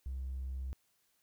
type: tone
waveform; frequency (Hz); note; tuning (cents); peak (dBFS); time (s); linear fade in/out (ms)
triangle; 65.4; C2; 0; -33; 0.06-0.73; 0
effects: tanh soft clip ceiling -34 dBFS + white hiss -75 dBFS RMS until 1.22 s